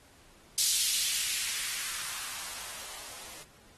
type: noise with band-pass filter sweep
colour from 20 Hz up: violet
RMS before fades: -34 dBFS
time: 0.58-3.43 s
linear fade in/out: 0 ms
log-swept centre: 4500 to 400 Hz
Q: 1.2
effects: pink hiss -59 dBFS RMS until 3.77 s + AAC 32 kbps